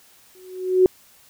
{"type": "tone with exponential growth", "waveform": "sine", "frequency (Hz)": 370, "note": "F#4", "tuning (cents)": 0, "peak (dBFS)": -8, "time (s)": [0.35, 0.86], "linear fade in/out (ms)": 1, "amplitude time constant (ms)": 110, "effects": ["white hiss -53 dBFS RMS until 1.29 s"]}